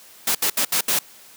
white noise bursts at uneven times, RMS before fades -20 dBFS, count 5, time 0.27-0.35 / 0.42-0.5 / 0.57-0.65 / 0.72-0.81 / 0.88-0.99 s, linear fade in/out 5 ms, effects white hiss -47 dBFS RMS until 1.36 s + high-pass 150 Hz 12 dB/octave

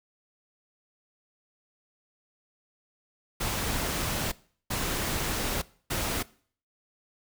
pink noise bursts at uneven times, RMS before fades -30 dBFS, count 3, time 3.4-4.32 / 4.7-5.62 / 5.9-6.23 s, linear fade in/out 10 ms, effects noise-tail reverb RT60 0.5 s tail -21 dB re dry

